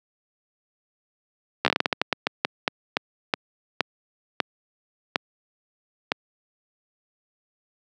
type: slowing click train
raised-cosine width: 0.3 ms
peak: -3 dBFS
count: 20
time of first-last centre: 1.65-6.119 s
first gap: 13 ms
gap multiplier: 1.27
effects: high-pass 200 Hz 12 dB/octave

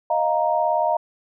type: chord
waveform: sine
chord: Eb suspended second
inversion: none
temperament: just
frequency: 622.3 / 700 / 933.4 Hz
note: Eb5 / F5 / Bb5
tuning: 0 / +4 / +2 cents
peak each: -22 dBFS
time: 0.1-0.97 s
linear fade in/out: 5 ms
effects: none

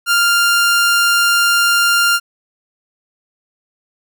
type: tone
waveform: sawtooth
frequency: 1396.9 Hz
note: F6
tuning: in tune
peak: -7 dBFS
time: 0.06-2.2 s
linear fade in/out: 50 ms
effects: none

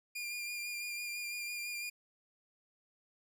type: tone with vibrato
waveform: sawtooth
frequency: 2408 Hz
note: D7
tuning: 43 cents sharp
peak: -35 dBFS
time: 0.15-1.9 s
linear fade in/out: 10 ms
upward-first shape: sine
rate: 6 Hz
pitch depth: 21 cents each way
effects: none

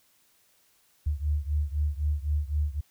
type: beating tone pair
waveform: sine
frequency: 72.8 / 76.7 Hz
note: D2 / D#2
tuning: -15 / -24 cents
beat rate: 3.9 Hz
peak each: -27 / -29 dBFS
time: 1.06-2.81 s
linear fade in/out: 10 ms
effects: white hiss -65 dBFS RMS until 2.9 s

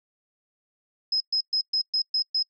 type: tone bursts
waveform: sine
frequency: 5110 Hz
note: D#8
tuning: 45 cents sharp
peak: -21 dBFS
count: 7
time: 1.12-2.428 s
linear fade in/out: 5 ms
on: 84 ms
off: 120 ms
effects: noise-tail reverb RT60 0.1 s tail -26 dB re dry

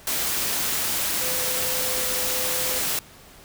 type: tone in noise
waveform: sine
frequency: 509 Hz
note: C5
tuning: 48 cents flat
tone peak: -33 dBFS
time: 1.21-2.79 s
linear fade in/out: 2 ms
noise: white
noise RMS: -25 dBFS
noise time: 0.07-2.99 s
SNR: -11 dB
effects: pink hiss -48 dBFS RMS until 3.44 s

